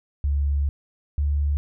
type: tone pair in turn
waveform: sine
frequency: 71.1 / 72.34 Hz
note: C#2 / D2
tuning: +45 / -26 cents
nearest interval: unison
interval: 29 cents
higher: second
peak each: -19 dBFS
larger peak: neither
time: 0.24-0.69 / 1.18-1.57 s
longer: first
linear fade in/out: 0 ms
effects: none